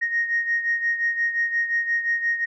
sine beating tone pair, 1864 / 1869.7 Hz, A#6 / A#6, -1 / +5 cents, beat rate 5.7 Hz, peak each -21 / -27 dBFS, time 0.01-2.46 s, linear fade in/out 20 ms, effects tanh soft clip ceiling -13 dBFS

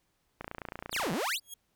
click train, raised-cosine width 0.5 ms, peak -23 dBFS, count 22, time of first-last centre 0.41-1.137 s, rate 28.9 Hz
sawtooth exponential two-way sweep, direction down then up, 5274 to 151.2 to 5274 Hz, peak -26 dBFS, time 0.91-1.4 s, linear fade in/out 50 ms, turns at 1.12 s
10% pulse tone with exponential growth, 3300 Hz, G#7, 12 cents flat, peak -30 dBFS, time 1.41-1.54 s, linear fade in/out 5 ms, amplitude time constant 27 ms
effects pink hiss -75 dBFS RMS until 1.75 s

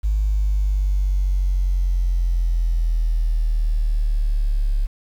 sine exponential sweep, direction down, 51.91 to 35.05 Hz, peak -15 dBFS, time 0.03-4.87 s, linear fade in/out 20 ms, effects tanh soft clip ceiling -12 dBFS + 8-bit

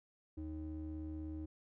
triangle ring-modulated tone, 116.54 Hz, A#2, in tune, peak -36 dBFS, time 0.37-1.46 s, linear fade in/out 10 ms, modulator 195 Hz, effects none

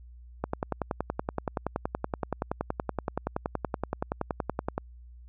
click train, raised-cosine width 1 ms, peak -14 dBFS, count 47, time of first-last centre 0.44-4.78 s, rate 10.6 Hz, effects added 60 Hz sine -46 dBFS peak until 5.28 s

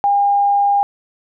sine tone, 807 Hz, G#5, 50 cents flat, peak -11 dBFS, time 0.04-0.83 s, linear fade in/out 0 ms, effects none

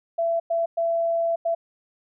sine tone bursts at uneven times, 670 Hz, E5, 28 cents sharp, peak -20 dBFS, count 4, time 0.18-0.4 / 0.5-0.66 / 0.77-1.36 / 1.45-1.55 s, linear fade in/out 10 ms, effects none

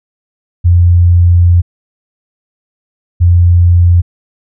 sine tone pair in turn, 87.31 / 87.31 Hz, F2 / F2, 0 / 0 cents, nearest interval unison, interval 0 cents, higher neither, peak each -3 dBFS, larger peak neither, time 0.64-1.62 / 3.2-4.02 s, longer first, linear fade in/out 20 ms, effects none

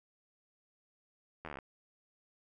slowing click train, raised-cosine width 0.5 ms, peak -28 dBFS, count 11, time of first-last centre 1.45-1.588 s, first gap 12 ms, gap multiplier 1.03, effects none

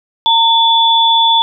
sine tone pair together, 915 / 3455 Hz, A#5 / A7, -32 / -32 cents, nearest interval octave + major seventh, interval 2300 cents, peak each -10 dBFS, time 0.26-1.42 s, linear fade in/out 0 ms, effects none

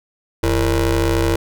25% pulse ring-modulated tone, 123.47 Hz, B2, in tune, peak -8 dBFS, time 0.43-1.36 s, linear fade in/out 5 ms, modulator 212 Hz, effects none

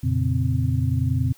sine tone cluster, 87.5 / 117.9 / 139 / 258.3 Hz, F2 / A#2 / C#3 / C4, +4 / +20 / +5 / -22 cents, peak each -24 / -22 / -25 / -29 dBFS, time 0.03-1.33 s, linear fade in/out 10 ms, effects white hiss -54 dBFS RMS until 1.37 s

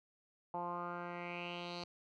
10% pulse tone with low-pass filter sweep, 174.61 Hz, F3, in tune, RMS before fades -43 dBFS, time 0.54-1.84 s, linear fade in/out 2 ms, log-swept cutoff 860 to 4500 Hz, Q 4.6, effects none

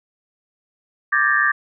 sine tone cluster, 1178 / 1587 / 1726 / 1833 Hz, D6 / G6 / A6 / A#6, +5 / +21 / -34 / -30 cents, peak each -20 dBFS, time 1.12-1.52 s, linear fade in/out 10 ms, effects none

